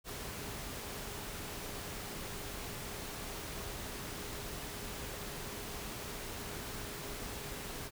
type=tone in noise; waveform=sine; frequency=410.6 Hz; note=G#4; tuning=20 cents flat; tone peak=-53 dBFS; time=0.04-7.91 s; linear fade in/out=50 ms; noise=pink; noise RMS=-43 dBFS; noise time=0.04-7.91 s; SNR=-13 dB; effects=none